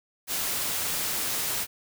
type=noise; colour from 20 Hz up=white; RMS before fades=-29 dBFS; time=0.27-1.67 s; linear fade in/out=50 ms; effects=none